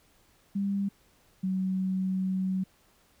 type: tone pair in turn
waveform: sine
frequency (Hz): 198.7 / 188.08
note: G3 / F#3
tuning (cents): +24 / +29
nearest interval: minor second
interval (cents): 95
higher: first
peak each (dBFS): -26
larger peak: neither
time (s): 0.55-0.89 / 1.43-2.64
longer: second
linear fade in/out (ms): 10
effects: pink hiss -64 dBFS RMS until 3.2 s